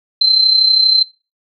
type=tone with amplitude modulation; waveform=sine; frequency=4100 Hz; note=C8; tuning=36 cents flat; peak=-6 dBFS; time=0.21-1.03 s; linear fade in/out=5 ms; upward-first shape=sine; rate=32.5 Hz; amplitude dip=60%; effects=noise-tail reverb RT60 0.3 s tail -22 dB re dry